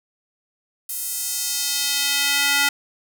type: tone with high-pass filter sweep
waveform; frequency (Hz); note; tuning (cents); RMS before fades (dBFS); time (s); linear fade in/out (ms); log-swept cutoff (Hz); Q
square; 283.6; C#4; +40; -22; 0.89-2.69; 5; 11000 to 1600; 1
effects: none

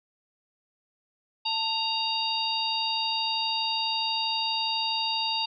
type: harmonic tone with a mistuned harmonic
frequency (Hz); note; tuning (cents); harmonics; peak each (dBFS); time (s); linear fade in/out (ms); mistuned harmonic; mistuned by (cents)
932.3; A#5; 0; 1 / 3 / 4 / 5; -31 / -31 / -31 / -31; 1.45-5.46; 10; 1; -74
effects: none

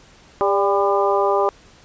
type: harmonic tone with a mistuned harmonic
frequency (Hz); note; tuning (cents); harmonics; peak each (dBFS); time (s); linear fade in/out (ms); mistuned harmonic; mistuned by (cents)
200.2; G3; +37; 2 / 3 / 4 / 5 / 6; -19 / -21 / -22 / -23 / -24; 0.41-1.49; 0; 3; -42
effects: pink hiss -49 dBFS RMS until 1.84 s + resampled to 16000 Hz

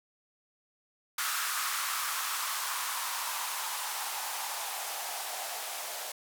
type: noise with band-pass filter sweep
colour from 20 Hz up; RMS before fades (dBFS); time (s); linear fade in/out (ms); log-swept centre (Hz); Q
violet; -35; 1.18-6.12; 5; 1300 to 660; 3.7
effects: none

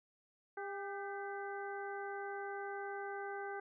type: harmonic tone with a mistuned harmonic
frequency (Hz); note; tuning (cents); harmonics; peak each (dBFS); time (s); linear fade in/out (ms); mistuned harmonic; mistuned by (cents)
400.1; G4; +35; 1 / 2 / 3 / 4 / 5; -44 / -45 / -52 / -47 / -56; 0.57-3.6; 5; 4; -57
effects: none

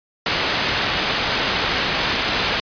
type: low-pass noise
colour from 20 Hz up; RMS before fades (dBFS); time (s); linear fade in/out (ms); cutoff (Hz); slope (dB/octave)
white; -21; 0.26-2.6; 2; 3900; 12
effects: resampled to 11025 Hz

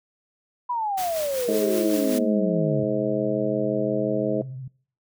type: exponential sweep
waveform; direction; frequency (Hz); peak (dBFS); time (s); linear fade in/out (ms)
sine; down; 1000 to 130.81; -23; 0.69-2.84; 10
type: noise with tremolo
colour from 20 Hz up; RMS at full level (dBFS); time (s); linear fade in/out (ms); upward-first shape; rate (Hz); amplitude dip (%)
white; -33; 0.97-2.19; 10; sine; 5.3; 45
type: harmonic tone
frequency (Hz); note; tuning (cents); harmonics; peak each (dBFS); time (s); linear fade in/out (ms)
105.8; G#2; +33; 2 / 3 / 4 / 5 / 6; -28 / -28 / -28 / -28 / -28; 1.48-4.42; 5
type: tone with vibrato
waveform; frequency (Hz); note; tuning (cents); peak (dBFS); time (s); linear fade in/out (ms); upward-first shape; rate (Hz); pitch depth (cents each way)
sine; 130.81; C3; 0; -32; 2.8-4.68; 5; triangle; 14; 69
effects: noise-tail reverb RT60 0.5 s tail -24 dB re dry

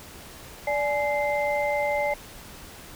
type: tone cluster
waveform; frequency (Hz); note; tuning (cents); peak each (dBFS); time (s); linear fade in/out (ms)
sine; 584 / 843 / 2082; D5 / G#5 / C7; -10 / +26 / -9; -25 / -28 / -29; 0.67-2.14; 5
effects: pink hiss -44 dBFS RMS until 2.95 s

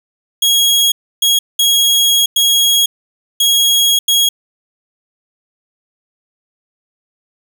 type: tone bursts at uneven times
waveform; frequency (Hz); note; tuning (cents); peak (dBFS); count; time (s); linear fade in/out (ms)
sawtooth; 3303; G#7; -10; -6; 6; 0.42-0.92 / 1.22-1.39 / 1.59-2.26 / 2.36-2.86 / 3.4-3.99 / 4.08-4.29; 5
effects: none

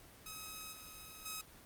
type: tone with level steps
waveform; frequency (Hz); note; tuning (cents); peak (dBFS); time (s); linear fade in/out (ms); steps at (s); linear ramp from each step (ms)
5% pulse; 1273; D#6; +39; -34 / -39 / -30; 0.26-1.41; 2; 0.72 / 1.25; 10
effects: pink hiss -58 dBFS RMS until 1.65 s + Opus 24 kbps

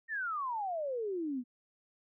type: exponential sweep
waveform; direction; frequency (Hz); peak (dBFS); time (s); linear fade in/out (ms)
sine; down; 1865 to 236; -33; 0.08-1.44; 50
effects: none

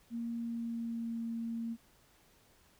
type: tone with pitch glide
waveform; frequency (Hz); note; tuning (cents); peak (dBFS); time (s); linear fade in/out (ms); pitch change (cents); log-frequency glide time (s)
sine; 233.1 to 229.9; A#3 to A#3; 0 to -24; -35; 0.1-1.77; 50; -24; 0.37-1.21
effects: pink hiss -66 dBFS RMS until 2.79 s

